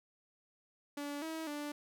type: tone with pitch steps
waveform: sawtooth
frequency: 288.1 / 321.2 / 293.4 Hz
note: D4 / E4 / D4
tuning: -33 / -45 / -2 cents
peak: -35 dBFS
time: 0.97-1.72 s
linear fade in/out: 5 ms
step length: 250 ms
effects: none